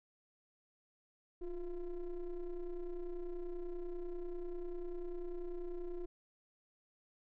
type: ring-modulated tone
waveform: triangle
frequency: 168.9 Hz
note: E3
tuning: 42 cents sharp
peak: -34 dBFS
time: 1.41-6.06 s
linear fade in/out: 10 ms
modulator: 184 Hz
effects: none